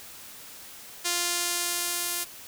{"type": "tone with band-pass filter sweep", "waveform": "sawtooth", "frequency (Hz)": 349.2, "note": "F4", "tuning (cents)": 0, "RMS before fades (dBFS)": -29, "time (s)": [1.04, 2.25], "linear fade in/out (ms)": 20, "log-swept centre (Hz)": [7100, 12000], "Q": 0.84, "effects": ["white hiss -45 dBFS RMS until 2.47 s"]}